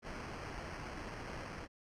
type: noise with sample-and-hold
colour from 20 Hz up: pink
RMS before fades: -45 dBFS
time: 0.02-1.68 s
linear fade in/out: 50 ms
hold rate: 3675 Hz
effects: low-pass 6000 Hz 12 dB/octave